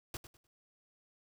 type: noise with echo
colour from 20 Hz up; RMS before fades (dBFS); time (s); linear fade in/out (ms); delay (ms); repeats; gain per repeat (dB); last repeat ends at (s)
pink; -41; 0.14-0.17; 2; 100; 3; -12; 0.47
effects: none